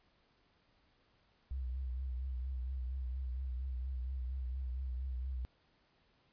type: tone with vibrato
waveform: sine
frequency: 63.9 Hz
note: C2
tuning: 40 cents flat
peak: -36 dBFS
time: 1.51-5.45 s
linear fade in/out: 0 ms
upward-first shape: triangle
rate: 4.3 Hz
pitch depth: 79 cents each way
effects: pink hiss -72 dBFS RMS until 6.32 s + resampled to 11025 Hz